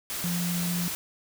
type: tone in noise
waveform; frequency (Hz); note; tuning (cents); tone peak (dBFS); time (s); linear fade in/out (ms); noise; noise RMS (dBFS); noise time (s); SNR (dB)
sine; 174.61; F3; 0; -27; 0.24-0.88; 0; white; -33; 0.1-0.95; +3
effects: none